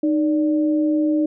sine tone pair together, 307.2 / 580 Hz, D#4 / D5, -22 / -22 cents, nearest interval major seventh, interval 1100 cents, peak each -16 / -26 dBFS, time 0.03-1.26 s, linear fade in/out 5 ms, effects none

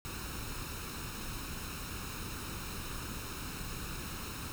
pink noise with comb filter, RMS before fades -41 dBFS, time 0.05-4.52 s, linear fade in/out 0 ms, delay 0.75 ms, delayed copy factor +0.6, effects none

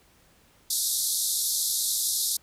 white band-pass noise, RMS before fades -27 dBFS, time 0.7-2.37 s, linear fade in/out 5 ms, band 3600 to 13000 Hz, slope 96 dB/octave, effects pink hiss -60 dBFS RMS until 2.42 s

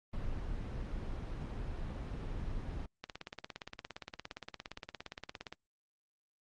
brown noise, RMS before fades -39 dBFS, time 0.13-2.86 s, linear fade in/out 5 ms
click train, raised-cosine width 0.2 ms, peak -24 dBFS, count 44, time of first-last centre 3.04-5.526 s, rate 17.3 Hz
effects low-pass 5000 Hz 12 dB/octave + Opus 32 kbps

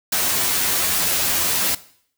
white noise with comb filter, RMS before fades -20 dBFS, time 0.12-1.75 s, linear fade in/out 5 ms, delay 11 ms, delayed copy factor +1, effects noise-tail reverb RT60 0.6 s tail -18 dB re dry

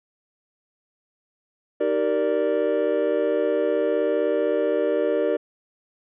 triangle chord, Eb major seventh, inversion none, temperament equal with one note detuned, 311.1 / 386.8 / 466.2 / 587.3 Hz, Eb4 / G4 / Bb4 / D5, 0 / -23 / 0 / 0 cents, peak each -26 / -24 / -22 / -22 dBFS, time 1.8-5.37 s, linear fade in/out 10 ms, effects resampled to 8000 Hz

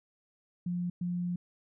sine tone bursts at uneven times, 176.5 Hz, F3, 19 cents sharp, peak -30 dBFS, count 2, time 0.66-0.9 / 1.01-1.36 s, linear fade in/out 5 ms, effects none

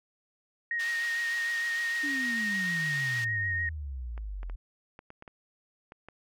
sine tone with vibrato, 1864.7 Hz, A#6, in tune, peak -28 dBFS, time 0.71-3.69 s, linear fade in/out 2 ms, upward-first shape triangle, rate 6.6 Hz, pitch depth 24 cents each way
white band-pass noise, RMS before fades -42 dBFS, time 0.79-3.25 s, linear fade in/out 10 ms, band 1400 to 4200 Hz, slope 12 dB/octave
sine exponential sweep, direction down, 295.8 to 41 Hz, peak -34 dBFS, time 2.03-4.56 s, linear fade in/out 10 ms
clicks, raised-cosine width 0.5 ms, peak -31 dBFS, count 9, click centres 4.178 / 4.431 / 4.498 / 4.991 / 5.104 / 5.224 / 5.278 / 5.921 / 6.086 s
effects none

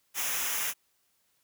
white noise with comb filter, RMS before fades -31 dBFS, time 0.14-0.74 s, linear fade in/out 50 ms, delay 0.23 ms, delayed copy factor -0.7, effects white hiss -72 dBFS RMS until 1.43 s

